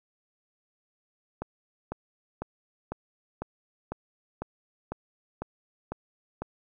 click train, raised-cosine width 1 ms, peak -19 dBFS, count 11, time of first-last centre 1.42-6.42 s, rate 2 Hz, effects none

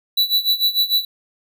square tone with tremolo, 3951 Hz, B7, in tune, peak -13 dBFS, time 0.17-1.05 s, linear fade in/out 5 ms, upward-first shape sine, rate 6.7 Hz, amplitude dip 85%, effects none

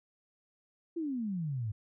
sine exponential sweep, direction down, 347.5 to 101.2 Hz, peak -32 dBFS, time 0.96-1.72 s, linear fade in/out 10 ms, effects none

